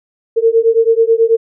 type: beating tone pair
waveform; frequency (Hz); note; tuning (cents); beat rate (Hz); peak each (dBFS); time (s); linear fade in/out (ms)
sine; 450.5 / 459.7; A4 / A#4; +41 / -24; 9.2; -11; 0.36-1.37; 20
effects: none